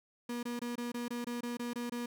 35% pulse tone bursts, 240.1 Hz, B3, 49 cents flat, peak -34 dBFS, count 11, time 0.29-2.06 s, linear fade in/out 5 ms, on 140 ms, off 23 ms, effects none

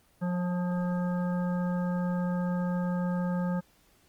harmonic tone with a mistuned harmonic, 178.5 Hz, F3, 38 cents sharp, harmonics 1 / 3 / 5 / 7 / 9, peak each -27 / -37 / -41 / -44 / -46 dBFS, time 0.21-3.61 s, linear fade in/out 20 ms, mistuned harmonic 5, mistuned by -27 cents, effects pink hiss -64 dBFS RMS until 4.08 s + Opus 24 kbps

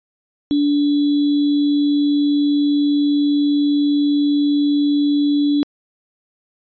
sine tone with sample-and-hold, 290 Hz, D4, 22 cents flat, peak -13 dBFS, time 0.51-5.63 s, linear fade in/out 0 ms, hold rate 3675 Hz, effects resampled to 11025 Hz

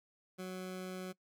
20% pulse tone, 185 Hz, F#3, in tune, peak -36 dBFS, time 0.38-1.13 s, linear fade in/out 20 ms, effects noise-tail reverb RT60 0.1 s tail -22 dB re dry

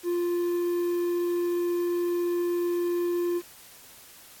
triangle tone with quantisation, 349.2 Hz, F4, in tune, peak -22 dBFS, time 0.03-3.42 s, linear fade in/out 50 ms, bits 8, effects white hiss -50 dBFS RMS until 4.4 s + AAC 64 kbps

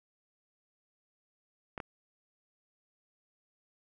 clicks, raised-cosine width 0.5 ms, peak -23 dBFS, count 2, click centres 1.778 / 1.802 s, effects none

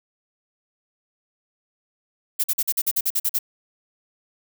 violet noise bursts, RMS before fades -21 dBFS, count 11, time 2.39-3.389 s, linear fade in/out 10 ms, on 49 ms, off 46 ms, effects none

